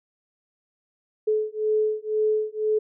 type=beating tone pair; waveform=sine; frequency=429.1 / 431.1 Hz; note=A4 / A4; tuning=-43 / -35 cents; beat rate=2 Hz; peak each=-24 dBFS; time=1.27-2.79 s; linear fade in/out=10 ms; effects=none